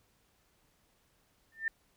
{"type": "tone with exponential growth", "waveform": "sine", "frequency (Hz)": 1798, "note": "A6", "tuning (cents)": 37, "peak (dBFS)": -26, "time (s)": [1.52, 1.68], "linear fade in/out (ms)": 2, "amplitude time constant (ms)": 34, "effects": ["pink hiss -71 dBFS RMS until 1.96 s"]}